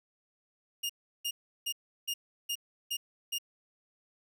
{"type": "tone bursts", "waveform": "sawtooth", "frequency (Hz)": 2837, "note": "F7", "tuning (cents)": 27, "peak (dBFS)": -28, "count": 7, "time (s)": [0.83, 3.385], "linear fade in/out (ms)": 10, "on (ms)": 65, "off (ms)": 350, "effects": []}